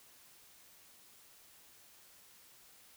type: silence
effects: white hiss -61 dBFS RMS until 2.96 s